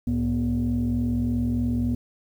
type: tone cluster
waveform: sine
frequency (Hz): 64.7 / 108 / 241.9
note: C2 / A2 / B3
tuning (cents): -19 / -32 / -36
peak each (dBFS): -27 / -26 / -22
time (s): 0.07-1.95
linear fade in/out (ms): 5
effects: tanh soft clip ceiling -17 dBFS + 9-bit